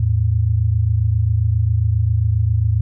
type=tone pair together; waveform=sine; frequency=81.96 / 109.4 Hz; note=E2 / A2; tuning=-9 / -9 cents; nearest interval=perfect fourth; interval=500 cents; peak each=-18 / -15 dBFS; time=0-2.81 s; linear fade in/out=5 ms; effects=none